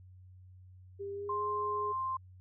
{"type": "tone with pitch glide", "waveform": "sine", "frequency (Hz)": [398.8, 416.7], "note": ["G4", "G#4"], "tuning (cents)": [30, 6], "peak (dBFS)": -37, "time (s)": [0.99, 1.93], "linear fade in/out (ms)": 20, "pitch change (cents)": 76, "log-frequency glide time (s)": [1.12, 1.42]}
{"type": "tone", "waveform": "sine", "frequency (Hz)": 1049, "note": "C6", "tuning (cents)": 4, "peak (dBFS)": -32, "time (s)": [1.29, 2.17], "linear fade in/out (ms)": 5}
{"effects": ["added 92 Hz sine -52 dBFS peak until 2.4 s"]}